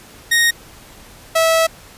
sawtooth tone pair in turn, 1864.7 / 651.7 Hz, A#6 / E5, 0 / -20 cents, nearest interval octave + tritone, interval 1820 cents, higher first, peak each -8 dBFS, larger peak neither, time 0.31-0.51 / 1.35-1.67 s, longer second, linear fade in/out 10 ms, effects pink hiss -42 dBFS RMS until 1.97 s + resampled to 32000 Hz

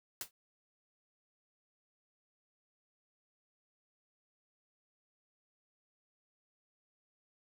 white noise with exponential decay, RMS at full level -36 dBFS, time 0.21-0.31 s, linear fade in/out 1 ms, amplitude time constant 20 ms, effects none

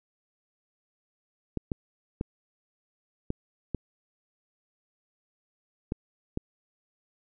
clicks, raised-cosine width 3 ms, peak -16 dBFS, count 7, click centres 1.573 / 1.718 / 2.211 / 3.304 / 3.747 / 5.921 / 6.374 s, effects none

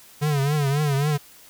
square tone with vibrato, 144.1 Hz, D3, 33 cents flat, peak -20 dBFS, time 0.21-1.18 s, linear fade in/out 20 ms, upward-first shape triangle, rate 3.7 Hz, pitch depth 120 cents each way, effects white hiss -49 dBFS RMS until 1.49 s

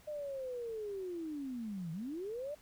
sine linear two-way sweep, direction down then up, 610 to 155.56 to 610 Hz, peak -38 dBFS, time 0.07-2.55 s, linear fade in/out 10 ms, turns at 1.92 s, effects pink hiss -63 dBFS RMS until 2.61 s

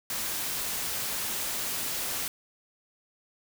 white noise, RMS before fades -32 dBFS, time 0.1-2.28 s, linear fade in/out 2 ms, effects none

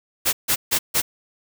white noise bursts, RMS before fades -19 dBFS, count 4, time 0.25-1.02 s, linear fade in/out 20 ms, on 80 ms, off 150 ms, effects none

